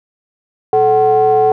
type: ring-modulated tone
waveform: triangle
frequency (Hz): 157.3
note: D#3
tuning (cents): +19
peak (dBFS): -3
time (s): 0.73-1.52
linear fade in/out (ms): 2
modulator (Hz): 592
effects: none